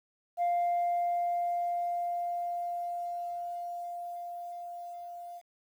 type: tone with level ramp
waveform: sine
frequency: 698.5 Hz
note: F5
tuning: in tune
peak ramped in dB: -23 to -41 dBFS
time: 0.37-5.42 s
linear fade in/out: 50 ms
effects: tanh soft clip ceiling -24 dBFS + 10-bit